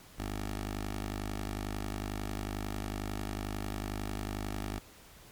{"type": "tone with notch filter", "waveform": "10% pulse", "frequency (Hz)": 51.1, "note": "G#1", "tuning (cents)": -27, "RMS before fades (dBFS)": -37, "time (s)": [0.18, 4.79], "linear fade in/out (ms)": 10, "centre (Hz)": 150, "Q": 1.5, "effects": ["pink hiss -55 dBFS RMS until 5.31 s", "MP3 96 kbps"]}